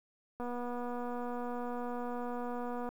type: click train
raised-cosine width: 1 ms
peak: -27 dBFS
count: 606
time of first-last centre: 0.4-2.89 s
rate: 243 Hz
effects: 10-bit